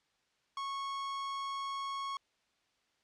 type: tone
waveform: 45% pulse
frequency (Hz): 1100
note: C#6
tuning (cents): -14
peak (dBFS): -36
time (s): 0.57-2.17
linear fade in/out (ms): 2
effects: white hiss -75 dBFS RMS until 3.03 s + low-pass 5000 Hz 12 dB/octave